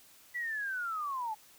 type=linear sweep; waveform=sine; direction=down; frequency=1975.5 to 836 Hz; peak=-33 dBFS; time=0.34-1.35 s; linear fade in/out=20 ms; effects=white hiss -59 dBFS RMS until 1.58 s